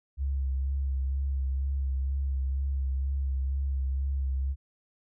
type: tone with vibrato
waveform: sine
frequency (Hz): 67.5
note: C#2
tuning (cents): -45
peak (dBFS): -26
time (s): 0.17-4.56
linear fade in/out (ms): 50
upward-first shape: sine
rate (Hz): 2.1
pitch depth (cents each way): 31
effects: none